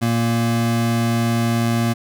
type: tone pair together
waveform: square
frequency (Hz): 116.3 / 232.9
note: A#2 / A#3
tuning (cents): -4 / -1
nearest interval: octave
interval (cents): 1203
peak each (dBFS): -20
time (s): 0.01-1.94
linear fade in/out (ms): 20
effects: none